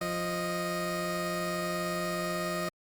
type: tone pair together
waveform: 20% pulse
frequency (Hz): 175.1 / 622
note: F3 / D#5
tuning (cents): +5 / -1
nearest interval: octave + minor seventh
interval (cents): 2194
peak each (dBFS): -29 / -28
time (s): 0.01-2.69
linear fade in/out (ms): 5
effects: Opus 48 kbps